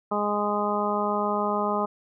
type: harmonic tone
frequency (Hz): 207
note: G#3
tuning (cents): -5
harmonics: 1 / 2 / 3 / 4 / 5 / 6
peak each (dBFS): -30 / -30 / -30 / -30 / -30 / -30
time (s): 0.11-1.86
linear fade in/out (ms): 10
effects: none